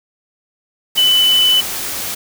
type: tone in noise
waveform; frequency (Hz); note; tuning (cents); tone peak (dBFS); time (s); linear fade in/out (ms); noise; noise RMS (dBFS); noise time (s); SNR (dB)
sine; 2996; F#7; +21; -9; 0.97-1.61; 10; white; -23; 0.95-2.15; +11
effects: none